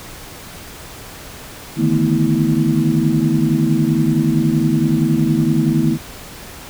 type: tone cluster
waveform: sine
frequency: 148.2 / 158.9 / 220.9 / 245.4 / 324.2 Hz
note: D3 / D#3 / A3 / B3 / E4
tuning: +16 / +37 / +7 / -11 / -29 cents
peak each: -19 dBFS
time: 1.76-5.98 s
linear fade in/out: 50 ms
effects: pink hiss -35 dBFS RMS until 6.69 s